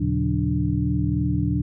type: tone cluster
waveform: sine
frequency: 77.5 / 115.9 / 138.9 / 180.1 / 294.5 Hz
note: D#2 / A#2 / C#3 / F#3 / D4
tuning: -6 / -10 / +4 / -46 / +5 cents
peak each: -26 dBFS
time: 0-1.62 s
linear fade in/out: 10 ms
effects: none